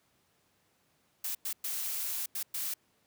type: noise bursts at uneven times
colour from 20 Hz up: blue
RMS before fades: -35 dBFS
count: 5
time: 1.24-1.35 / 1.45-1.53 / 1.64-2.26 / 2.35-2.43 / 2.54-2.74 s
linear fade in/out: 5 ms
effects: pink hiss -71 dBFS RMS until 3.06 s + high-pass 100 Hz 12 dB/octave